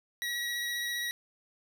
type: tone with vibrato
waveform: 25% pulse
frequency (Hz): 1917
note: A#6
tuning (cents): +48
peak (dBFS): -28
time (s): 0.22-1.11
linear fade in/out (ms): 0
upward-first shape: triangle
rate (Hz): 15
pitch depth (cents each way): 16
effects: none